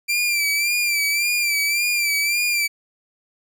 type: tone with vibrato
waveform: sawtooth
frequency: 2354 Hz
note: D7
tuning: 3 cents sharp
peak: -15 dBFS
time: 0.08-2.68 s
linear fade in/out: 20 ms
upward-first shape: sine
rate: 1.8 Hz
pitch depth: 56 cents each way
effects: none